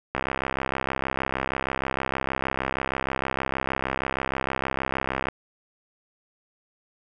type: click train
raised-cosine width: 0.5 ms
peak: -10 dBFS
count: 342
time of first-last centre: 0.15-5.286 s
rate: 66.4 Hz
effects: none